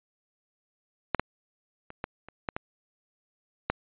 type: clicks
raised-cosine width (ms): 0.5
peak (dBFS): -8 / -10 / -27 / -16 / -29 / -14 / -16 / -9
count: 8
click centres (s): 1.147 / 1.196 / 1.904 / 2.041 / 2.286 / 2.488 / 2.565 / 3.7
effects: resampled to 8000 Hz

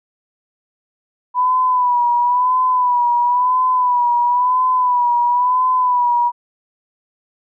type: tone with vibrato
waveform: sine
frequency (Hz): 987.8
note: B5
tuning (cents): 0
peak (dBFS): -12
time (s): 1.34-6.32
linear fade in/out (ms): 50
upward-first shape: sine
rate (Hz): 0.98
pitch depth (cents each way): 51
effects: none

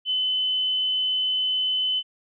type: tone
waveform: sine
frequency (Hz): 3029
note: F#7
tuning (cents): +40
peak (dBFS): -21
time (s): 0.05-2.03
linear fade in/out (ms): 50
effects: none

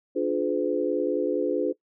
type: chord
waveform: sine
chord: D diminished seventh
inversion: none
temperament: just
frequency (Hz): 293.7 / 352.4 / 422.9 / 507.5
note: D4 / F4 / Ab4 / Cb5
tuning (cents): 0 / +16 / +31 / +47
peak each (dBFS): -28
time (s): 0.15-1.73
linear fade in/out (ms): 20
effects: noise-tail reverb RT60 0.1 s tail -20 dB re dry

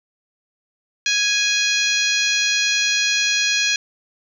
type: harmonic tone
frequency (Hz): 830.6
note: G#5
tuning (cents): 0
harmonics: 2 / 3 / 4 / 5 / 6 / 7 / 8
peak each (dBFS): -24 / -21 / -24 / -23 / -30 / -26 / -29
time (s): 1.06-3.76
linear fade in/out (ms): 2
effects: 8-bit

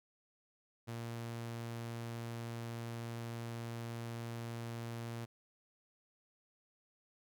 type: tone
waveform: sawtooth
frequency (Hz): 116.54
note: A#2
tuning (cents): 0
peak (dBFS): -37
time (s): 0.87-5.26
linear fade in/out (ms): 20
effects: none

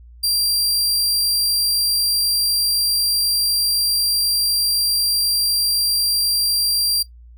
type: tone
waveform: sawtooth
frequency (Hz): 4737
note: D8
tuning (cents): +14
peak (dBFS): -14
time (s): 0.23-7.03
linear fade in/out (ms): 10
effects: noise-tail reverb RT60 0.1 s tail -17 dB re dry + added 59 Hz sine -40 dBFS peak until 7.37 s

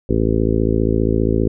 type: harmonic tone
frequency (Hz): 55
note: A1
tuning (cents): 0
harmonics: 1 / 2 / 3 / 4 / 5 / 6 / 7 / 8 / 9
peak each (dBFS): -21 / -21 / -26 / -22 / -22 / -24 / -21 / -25 / -27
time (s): 0.09-1.48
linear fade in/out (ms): 5
effects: none

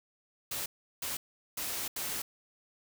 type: noise bursts at uneven times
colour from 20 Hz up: white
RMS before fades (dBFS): -36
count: 4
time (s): 0.51-0.66 / 1.02-1.17 / 1.57-1.88 / 1.96-2.22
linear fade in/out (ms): 5
effects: none

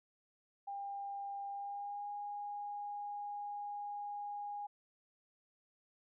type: tone with pitch glide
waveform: sine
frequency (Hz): 800 to 820.6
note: G5 to G#5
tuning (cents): +35 to -21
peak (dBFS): -40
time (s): 0.67-4.67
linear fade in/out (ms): 10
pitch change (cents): +44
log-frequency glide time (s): 1.5-2.09
effects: none

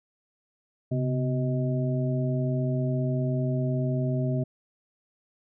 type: harmonic tone with a mistuned harmonic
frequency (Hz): 126.1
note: B2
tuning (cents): +36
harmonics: 1 / 2 / 3 / 5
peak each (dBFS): -25 / -31 / -35 / -34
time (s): 0.91-4.44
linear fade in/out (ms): 10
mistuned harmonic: 1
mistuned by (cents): +100
effects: none

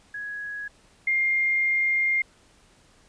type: tone pair in turn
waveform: sine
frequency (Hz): 1668 / 2116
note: G#6 / C7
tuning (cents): +7 / +19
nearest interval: major third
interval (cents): 412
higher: second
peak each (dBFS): -31 / -20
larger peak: second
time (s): 0.14-0.68 / 1.07-2.22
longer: second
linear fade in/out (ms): 5
effects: pink hiss -58 dBFS RMS until 3.08 s + resampled to 22050 Hz

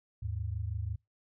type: tone pair together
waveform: sine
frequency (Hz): 78.8 / 104.7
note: D#2 / G#2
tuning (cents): +23 / +15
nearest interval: perfect fourth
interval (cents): 492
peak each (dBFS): -36 / -35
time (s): 0.22-0.96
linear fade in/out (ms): 10
effects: noise-tail reverb RT60 0.2 s tail -26 dB re dry

